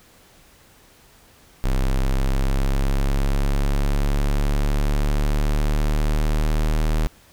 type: linear sweep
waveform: square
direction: up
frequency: 32.7 to 38.89 Hz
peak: -18 dBFS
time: 1.64-7.07 s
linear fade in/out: 0 ms
effects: pink hiss -52 dBFS RMS until 7.32 s